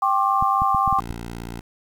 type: chord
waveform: sine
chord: G suspended fourth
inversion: none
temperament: equal with one note detuned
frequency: 784 / 1071 / 1174.7 Hz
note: G5 / C6 / D6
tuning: 0 / +40 / 0 cents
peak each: -21 dBFS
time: 0.02-1 s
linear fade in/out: 5 ms
type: clicks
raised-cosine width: 5 ms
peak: -16 dBFS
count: 6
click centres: 0.425 / 0.62 / 0.747 / 0.877 / 0.927 / 1.106 s
type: tone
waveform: 10% pulse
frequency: 58 Hz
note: A#1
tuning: 8 cents flat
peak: -23 dBFS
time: 0.97-1.61 s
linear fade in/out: 10 ms
effects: 8-bit